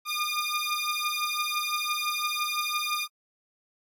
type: beating tone pair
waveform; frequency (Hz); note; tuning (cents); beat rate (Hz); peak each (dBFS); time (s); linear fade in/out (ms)
15% pulse; 1209 / 1214.9; D6 / D#6; +50 / -42; 5.9; -24; 0.05-3.08; 50
effects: AAC 64 kbps